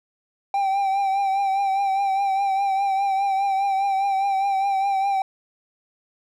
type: tone with vibrato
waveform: triangle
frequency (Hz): 784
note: G5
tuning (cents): 0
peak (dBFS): -17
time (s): 0.54-5.22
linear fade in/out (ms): 2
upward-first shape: triangle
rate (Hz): 4.9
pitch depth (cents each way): 47
effects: none